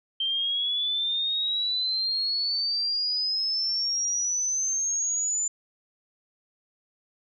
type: exponential sweep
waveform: sine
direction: up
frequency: 3136 to 7100 Hz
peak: -24 dBFS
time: 0.2-5.48 s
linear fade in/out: 5 ms
effects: none